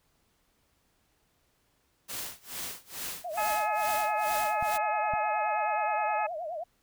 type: noise with tremolo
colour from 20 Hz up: white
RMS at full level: -36 dBFS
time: 2.08-4.78 s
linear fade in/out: 20 ms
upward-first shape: sine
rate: 2.3 Hz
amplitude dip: 95%
type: tone with vibrato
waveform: sine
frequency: 659.3 Hz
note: E5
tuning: in tune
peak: -33 dBFS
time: 3.24-6.64 s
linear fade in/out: 10 ms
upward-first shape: triangle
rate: 9.5 Hz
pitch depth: 190 cents each way
type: harmonic tone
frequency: 424.5 Hz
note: G#4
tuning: 38 cents sharp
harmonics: 2 / 3 / 4 / 5 / 6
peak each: -28 / -35 / -39 / -44 / -38 dBFS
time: 3.37-6.27 s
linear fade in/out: 10 ms
type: clicks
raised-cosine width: 5 ms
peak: -29 / -28 dBFS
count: 2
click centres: 4.626 / 5.137 s
effects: pink hiss -71 dBFS RMS until 6.82 s